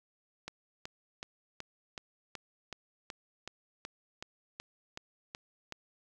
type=click train; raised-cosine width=0.2 ms; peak=-23 dBFS; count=15; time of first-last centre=0.48-5.723 s; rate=2.67 Hz; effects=none